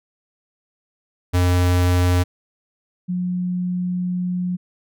square / sine tone pair in turn, 89.4 / 179.84 Hz, F2 / F#3, +41 / -49 cents, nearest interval octave, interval 1210 cents, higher second, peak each -15 / -20 dBFS, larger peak first, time 1.33-2.24 / 3.08-4.57 s, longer second, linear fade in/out 20 ms, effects none

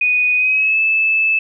sine tone with pitch glide, 2482 to 2620 Hz, D#7 to E7, -5 to -11 cents, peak -12 dBFS, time 0.01-1.39 s, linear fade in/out 5 ms, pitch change +94 cents, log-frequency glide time 0.35-0.8 s, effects none

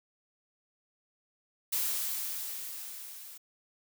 blue noise with level ramp, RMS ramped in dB -30 to -48 dBFS, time 1.72-3.38 s, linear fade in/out 10 ms, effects none

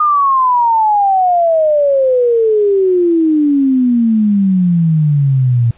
sine exponential sweep, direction down, 1231 to 115.1 Hz, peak -8 dBFS, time 0-5.71 s, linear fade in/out 5 ms, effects pink hiss -48 dBFS RMS until 5.77 s + resampled to 8000 Hz

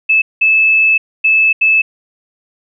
sine tone bursts at uneven times, 2614 Hz, E7, 15 cents flat, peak -7 dBFS, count 4, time 0.09-0.22 / 0.41-0.98 / 1.24-1.53 / 1.61-1.82 s, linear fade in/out 10 ms, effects none

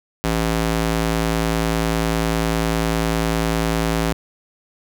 square tone with high-pass filter, 55 Hz, A1, in tune, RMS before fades -20 dBFS, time 0.24-4.13 s, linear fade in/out 0 ms, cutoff 110 Hz, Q 0.54, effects none

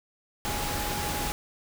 sine tone in noise, 830.6 Hz, G#5, in tune, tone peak -35 dBFS, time 0.45-1.32 s, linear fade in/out 0 ms, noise pink, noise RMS -31 dBFS, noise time 0.45-1.32 s, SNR -7 dB, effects none

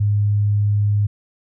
sine tone, 103.2 Hz, G#2, 10 cents flat, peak -14 dBFS, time 0-1.07 s, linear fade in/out 10 ms, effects none

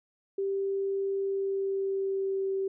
sine tone with pitch glide, 392 to 386.8 Hz, G4 to G4, 0 to -23 cents, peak -27 dBFS, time 0.38-2.68 s, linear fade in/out 5 ms, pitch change -23 cents, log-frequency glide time 1.2-2.53 s, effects none

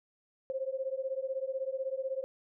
sine beating tone pair, 523.3 / 539.3 Hz, C5 / C#5, 0 / -48 cents, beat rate 16 Hz, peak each -35 / -36 dBFS, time 0.5-2.24 s, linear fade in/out 0 ms, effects none

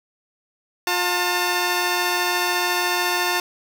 10% pulse tone pair together, 356 / 897 Hz, F4 / A5, +33 / +33 cents, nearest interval octave + major third, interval 1600 cents, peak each -14 dBFS, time 0.87-3.4 s, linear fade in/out 2 ms, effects none

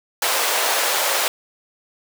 pink high-pass noise, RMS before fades -20 dBFS, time 0.22-1.28 s, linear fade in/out 2 ms, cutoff 510 Hz, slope 24 dB/octave, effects none

